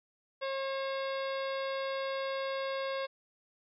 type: harmonic tone with a mistuned harmonic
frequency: 540 Hz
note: C#5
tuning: 45 cents flat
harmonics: 1 / 2 / 3 / 4 / 5 / 6 / 7 / 8 / 9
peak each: -34 / -40 / -44 / -46 / -48 / -50 / -51 / -52 / -53 dBFS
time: 0.41-3.07 s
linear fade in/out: 20 ms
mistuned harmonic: 6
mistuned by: +89 cents
effects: none